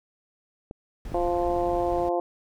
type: clicks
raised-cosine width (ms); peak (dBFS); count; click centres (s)
2; -24; 2; 0.711 / 1.119
type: noise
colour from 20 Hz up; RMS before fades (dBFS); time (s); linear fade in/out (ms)
brown; -36; 1.05-2.09; 2
type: harmonic tone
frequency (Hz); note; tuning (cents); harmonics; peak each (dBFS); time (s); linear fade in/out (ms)
174.61; F3; 0; 2 / 3 / 4 / 5 / 6; -27 / -28 / -27 / -34 / -39; 1.14-2.2; 2
effects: none